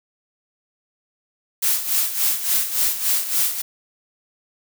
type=noise with tremolo; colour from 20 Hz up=blue; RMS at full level=-18 dBFS; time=1.62-3.62 s; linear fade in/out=10 ms; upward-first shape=sine; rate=3.5 Hz; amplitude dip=70%; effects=none